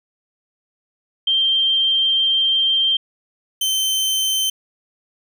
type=tone pair in turn; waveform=sine / sawtooth; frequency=3157 / 3094 Hz; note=G7 / G7; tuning=+12 / -23 cents; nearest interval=unison; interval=35 cents; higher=first; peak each=-14 dBFS; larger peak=neither; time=1.27-2.97 / 3.61-4.5 s; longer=first; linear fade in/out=5 ms; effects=none